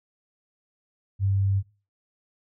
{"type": "tone", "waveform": "sine", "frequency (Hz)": 98, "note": "G2", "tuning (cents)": 0, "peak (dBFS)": -20, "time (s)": [1.19, 1.63], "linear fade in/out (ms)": 50, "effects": ["noise-tail reverb RT60 0.3 s tail -18 dB re dry"]}